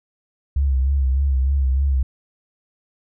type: tone with vibrato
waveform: sine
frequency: 67.4 Hz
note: C#2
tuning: 48 cents flat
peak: -15 dBFS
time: 0.56-2.03 s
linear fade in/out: 5 ms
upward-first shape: sine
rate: 3.3 Hz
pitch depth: 67 cents each way
effects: none